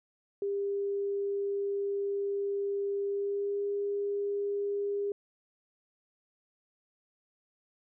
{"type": "tone with pitch glide", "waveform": "sine", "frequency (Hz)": [400.2, 404.4], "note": ["G4", "G#4"], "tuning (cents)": [36, -46], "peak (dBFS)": -29, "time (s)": [0.42, 5.12], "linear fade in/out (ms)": 2, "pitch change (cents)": 18, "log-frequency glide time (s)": [3.05, 3.65], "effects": []}